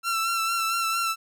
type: tone with vibrato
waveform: sawtooth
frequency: 1346 Hz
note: E6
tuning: 36 cents sharp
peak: -20 dBFS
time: 0.03-1.16 s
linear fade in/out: 50 ms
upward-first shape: sine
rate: 4.4 Hz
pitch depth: 31 cents each way
effects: none